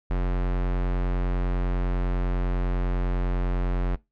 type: tone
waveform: square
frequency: 44.99 Hz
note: F#1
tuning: 48 cents flat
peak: -23 dBFS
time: 0.1-3.96 s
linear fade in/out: 10 ms
effects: noise-tail reverb RT60 0.2 s tail -21 dB re dry + low-pass 2000 Hz 12 dB/octave